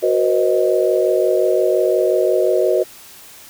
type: chord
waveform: sine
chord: C half-diminished seventh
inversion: second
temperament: equal with one note detuned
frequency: 370 / 477.6 / 523.3 / 622.3 Hz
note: Gb4 / Bb4 / C5 / Eb5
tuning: 0 / +42 / 0 / 0 cents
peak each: -17 / -19 / -20 / -18 dBFS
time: 0.02-2.84 s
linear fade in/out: 20 ms
effects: white hiss -41 dBFS RMS until 3.49 s